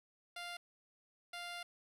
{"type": "tone bursts at uneven times", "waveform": "10% pulse", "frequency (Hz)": 698.5, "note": "F5", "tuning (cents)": 0, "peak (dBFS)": -35, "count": 2, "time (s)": [[0.36, 0.57], [1.33, 1.63]], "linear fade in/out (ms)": 5, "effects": ["low-pass 10000 Hz 12 dB/octave", "11-bit"]}